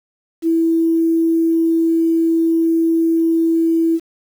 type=tone; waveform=sine; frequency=329.1 Hz; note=E4; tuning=3 cents flat; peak=-12 dBFS; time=0.42-4 s; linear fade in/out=50 ms; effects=7-bit